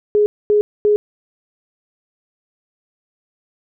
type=tone bursts; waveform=sine; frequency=417.6 Hz; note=G#4; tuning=10 cents sharp; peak=-10 dBFS; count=3; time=0.15-0.96 s; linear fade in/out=0 ms; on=110 ms; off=240 ms; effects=none